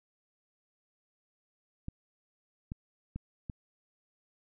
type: clicks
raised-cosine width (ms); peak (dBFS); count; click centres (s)
5; -25; 4; 1.884 / 2.719 / 3.16 / 3.498
effects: none